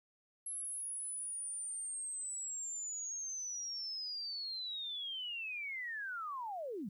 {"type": "linear sweep", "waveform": "sine", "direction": "down", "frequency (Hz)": [11090, 169.1], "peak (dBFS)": -39, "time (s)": [0.46, 6.89], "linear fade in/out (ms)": 5, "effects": ["12-bit"]}